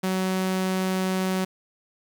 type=tone; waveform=sawtooth; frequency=187.4 Hz; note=F#3; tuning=22 cents sharp; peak=-19 dBFS; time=0.03-1.45 s; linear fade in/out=10 ms; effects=9-bit